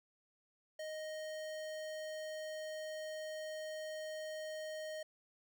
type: tone with notch filter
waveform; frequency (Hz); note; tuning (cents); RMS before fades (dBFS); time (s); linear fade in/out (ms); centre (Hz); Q
square; 622.3; D#5; 0; -44; 0.79-5.03; 5; 12000; 1.4
effects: none